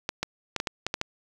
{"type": "clicks", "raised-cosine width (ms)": 0.2, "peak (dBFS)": -10, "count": 8, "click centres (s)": [0.091, 0.23, 0.563, 0.601, 0.672, 0.866, 0.941, 1.014], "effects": ["8-bit"]}